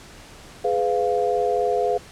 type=chord; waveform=sine; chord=F diminished; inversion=first; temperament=just; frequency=419.1 / 502.9 / 698.5 Hz; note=Ab4 / Cb5 / F5; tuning=+16 / +31 / 0 cents; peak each=-23 dBFS; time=0.64-1.98 s; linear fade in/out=10 ms; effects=pink hiss -44 dBFS RMS until 2.11 s + low-pass 9000 Hz 12 dB/octave